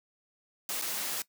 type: noise with dropouts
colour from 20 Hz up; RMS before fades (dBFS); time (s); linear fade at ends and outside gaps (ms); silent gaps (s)
white; -34; 0.69-1.22; 2; 0.815-0.82
effects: noise-tail reverb RT60 0.1 s tail -19 dB re dry + high-pass 200 Hz 12 dB/octave